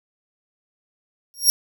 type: tone with exponential growth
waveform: 20% pulse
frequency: 5588 Hz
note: F8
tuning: in tune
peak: -3 dBFS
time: 1.34-1.5 s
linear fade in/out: 0 ms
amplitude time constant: 33 ms
effects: none